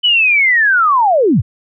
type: linear sweep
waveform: sine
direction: down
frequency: 3012 to 70.5 Hz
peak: -8 dBFS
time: 0.03-1.42 s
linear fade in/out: 20 ms
effects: none